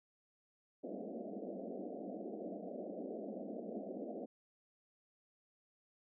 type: band-pass noise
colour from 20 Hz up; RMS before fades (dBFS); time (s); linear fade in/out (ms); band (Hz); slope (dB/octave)
pink; -45; 0.83-4.26; 10; 190 to 710; 96
effects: none